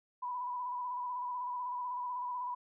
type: tone with vibrato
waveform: sine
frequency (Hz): 987.8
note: B5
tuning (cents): 0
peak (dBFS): -35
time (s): 0.22-2.55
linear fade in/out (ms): 10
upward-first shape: square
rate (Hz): 16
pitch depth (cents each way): 27
effects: none